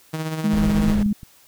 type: tone with tremolo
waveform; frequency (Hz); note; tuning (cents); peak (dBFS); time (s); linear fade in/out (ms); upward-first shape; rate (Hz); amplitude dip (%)
sawtooth; 158.1; D#3; +28; -19; 0.13-0.95; 10; sine; 16; 45
type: tone with vibrato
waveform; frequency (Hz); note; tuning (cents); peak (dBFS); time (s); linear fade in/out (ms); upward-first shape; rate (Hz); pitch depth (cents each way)
sine; 207.7; G#3; 0; -17; 0.44-1.13; 5; triangle; 2.9; 19
type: noise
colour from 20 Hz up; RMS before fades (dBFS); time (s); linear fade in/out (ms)
brown; -24; 0.53-1.03; 2
type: clicks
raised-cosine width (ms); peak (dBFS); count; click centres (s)
5; -25 / -17 / -24 / -25; 4; 0.872 / 1.062 / 1.114 / 1.232
effects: white hiss -53 dBFS RMS until 1.47 s